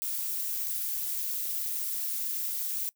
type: noise with amplitude modulation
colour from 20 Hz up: violet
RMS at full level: -29 dBFS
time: 0.02-2.89 s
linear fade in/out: 0 ms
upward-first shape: sine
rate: 219 Hz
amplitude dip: 75%
effects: noise-tail reverb RT60 0.1 s tail -21 dB re dry